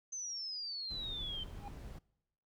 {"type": "exponential sweep", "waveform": "sine", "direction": "down", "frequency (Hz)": [6272, 3080], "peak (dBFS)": -39, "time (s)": [0.12, 1.44], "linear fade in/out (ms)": 10}
{"type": "noise", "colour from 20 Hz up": "brown", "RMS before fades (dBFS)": -47, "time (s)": [0.9, 1.99], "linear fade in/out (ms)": 10}
{"type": "tone with exponential growth", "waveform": "triangle", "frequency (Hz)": 812, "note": "G#5", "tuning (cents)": -39, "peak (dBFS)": -39, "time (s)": [1.53, 1.68], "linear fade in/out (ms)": 1, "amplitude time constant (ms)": 32}
{"effects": ["noise-tail reverb RT60 0.9 s tail -24 dB re dry"]}